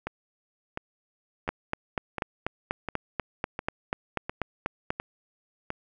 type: two click trains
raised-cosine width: 0.5 ms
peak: -16 / -12 dBFS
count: 9 / 15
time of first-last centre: 0.07-5.704 / 1.49-4.905 s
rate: 1.42 / 4.1 Hz
effects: none